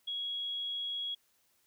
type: tone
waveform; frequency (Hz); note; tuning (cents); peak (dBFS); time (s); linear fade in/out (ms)
sine; 3322; G#7; 0; -34; 0.07-1.15; 10
effects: white hiss -72 dBFS RMS until 1.66 s